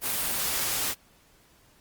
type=noise; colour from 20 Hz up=white; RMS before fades=-28 dBFS; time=0.01-0.95 s; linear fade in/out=50 ms; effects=pink hiss -60 dBFS RMS until 1.8 s + Opus 32 kbps